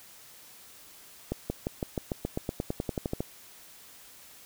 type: accelerating click train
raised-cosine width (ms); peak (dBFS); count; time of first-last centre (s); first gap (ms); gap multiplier
2; -16; 17; 1.32-3.205; 180; 0.94
effects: white hiss -52 dBFS RMS until 4.45 s